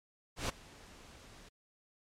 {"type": "noise with ADSR envelope", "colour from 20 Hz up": "pink", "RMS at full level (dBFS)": -33, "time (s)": [0.36, 1.49], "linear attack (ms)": 130, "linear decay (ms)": 14, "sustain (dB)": -22, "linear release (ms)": 8, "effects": ["low-pass 8000 Hz 12 dB/octave", "MP3 96 kbps"]}